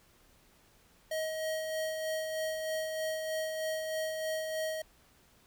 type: tone with tremolo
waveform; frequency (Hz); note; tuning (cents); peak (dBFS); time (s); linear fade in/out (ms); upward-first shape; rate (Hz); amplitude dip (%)
square; 632; D#5; +27; -32; 1.11-4.82; 5; sine; 3.2; 35
effects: pink hiss -64 dBFS RMS until 5.46 s